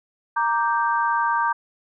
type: chord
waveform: sine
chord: G minor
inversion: first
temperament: equal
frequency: 932.3 / 1174.7 / 1568 Hz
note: Bb5 / D6 / G6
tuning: 0 / 0 / 0 cents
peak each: -21 / -24 / -25 dBFS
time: 0.36-1.53 s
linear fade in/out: 10 ms
effects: none